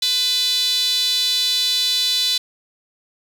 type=tone with high-pass filter; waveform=sawtooth; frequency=500 Hz; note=B4; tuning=21 cents sharp; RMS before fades=-19 dBFS; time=0.02-2.38 s; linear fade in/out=5 ms; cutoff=3800 Hz; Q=8.3; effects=none